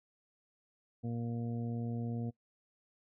harmonic tone, 117.5 Hz, A#2, 14 cents sharp, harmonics 1 / 2 / 3 / 4 / 5 / 6, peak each -37 / -38 / -53 / -47 / -58 / -53 dBFS, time 1.03-2.31 s, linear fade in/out 20 ms, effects noise-tail reverb RT60 0.1 s tail -21 dB re dry

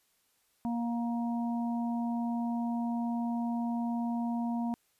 harmonic tone, 235.3 Hz, A#3, 16 cents sharp, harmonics 1 / 3 / 4, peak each -30 / -40 / -42 dBFS, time 0.65-4.74 s, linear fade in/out 0 ms, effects white hiss -72 dBFS RMS until 4.99 s + resampled to 32000 Hz

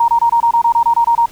sine tone bursts, 934 Hz, A#5, 3 cents sharp, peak -8 dBFS, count 12, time 0-1.259 s, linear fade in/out 5 ms, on 82 ms, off 25 ms, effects pink hiss -41 dBFS RMS until 1.31 s

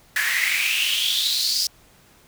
pink noise with high-pass filter sweep, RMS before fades -22 dBFS, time 0.16-1.67 s, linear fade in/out 2 ms, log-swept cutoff 1700 to 5100 Hz, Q 7.2, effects pink hiss -54 dBFS RMS until 2.27 s

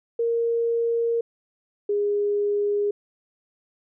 sine tone pair in turn, 464.9 / 410.4 Hz, A#4 / G#4, -5 / -21 cents, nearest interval major second, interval 216 cents, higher first, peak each -20 dBFS, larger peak neither, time 0.19-1.21 / 1.89-2.91 s, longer neither, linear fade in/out 5 ms, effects none

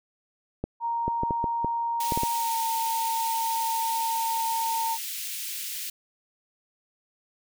clicks, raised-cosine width 2 ms, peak -15 dBFS, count 9, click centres 0.64 / 1.08 / 1.234 / 1.308 / 1.442 / 1.646 / 2.122 / 2.175 / 2.234 s
sine tone with pitch glide, 932.3 to 910 Hz, A#5 to A#5, 0 to -42 cents, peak -25 dBFS, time 0.8-4.98 s, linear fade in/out 50 ms, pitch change -42 cents, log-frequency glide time 2.33-2.57 s
white high-pass noise, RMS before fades -34 dBFS, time 2-5.9 s, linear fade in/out 5 ms, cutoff 2100 Hz, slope 24 dB/octave
effects none

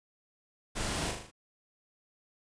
pink noise with echo, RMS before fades -35 dBFS, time 0.75-1.12 s, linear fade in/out 20 ms, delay 39 ms, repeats 5, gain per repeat -4 dB, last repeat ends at 1.315 s, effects resampled to 22050 Hz

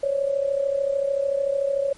sine tone with amplitude modulation, 555 Hz, C#5, 2 cents sharp, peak -17 dBFS, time 0.03-1.93 s, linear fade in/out 5 ms, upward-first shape sine, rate 33.5 Hz, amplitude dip 70%, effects pink hiss -51 dBFS RMS until 1.97 s + MP3 48 kbps

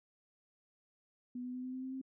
sine tone with pitch steps, 247.3 / 250 / 252.8 / 255.6 / 258.4 / 261.2 / 264.1 Hz, B3 / B3 / B3 / C4 / C4 / C4 / C4, +3 / +21 / +41 / -40 / -21 / -3 / +16 cents, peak -39 dBFS, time 1.35-2.015 s, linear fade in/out 5 ms, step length 95 ms, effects none

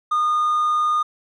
triangle tone, 1223 Hz, D#6, 30 cents flat, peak -14 dBFS, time 0.11-1.03 s, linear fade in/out 10 ms, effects tanh soft clip ceiling -11 dBFS + resampled to 24000 Hz

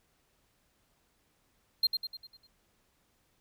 triangle tone with echo, 4186 Hz, C8, in tune, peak -21 dBFS, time 1.83-1.87 s, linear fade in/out 5 ms, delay 100 ms, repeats 6, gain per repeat -6 dB, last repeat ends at 2.47 s, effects pink hiss -72 dBFS RMS until 3.4 s

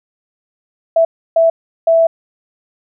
sine tone bursts at uneven times, 659.3 Hz, E5, in tune, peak -7 dBFS, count 3, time 0.96-1.05 / 1.36-1.5 / 1.87-2.07 s, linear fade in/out 5 ms, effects none

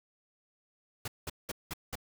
pink noise bursts, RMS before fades -37 dBFS, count 5, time 1.05-1.955 s, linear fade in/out 5 ms, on 29 ms, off 190 ms, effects none

